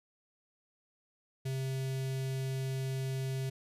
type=tone with notch filter; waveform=square; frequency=132.8 Hz; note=C3; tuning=26 cents sharp; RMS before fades=-35 dBFS; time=1.45-3.5 s; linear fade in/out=10 ms; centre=1100 Hz; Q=0.83; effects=resampled to 32000 Hz